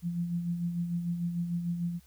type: tone with tremolo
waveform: sine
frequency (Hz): 172.4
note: F3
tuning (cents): -22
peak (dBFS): -27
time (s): 0.02-2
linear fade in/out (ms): 50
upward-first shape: sine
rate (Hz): 6.7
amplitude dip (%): 50
effects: added 66 Hz sine -59 dBFS peak until 2.06 s + white hiss -64 dBFS RMS until 2.06 s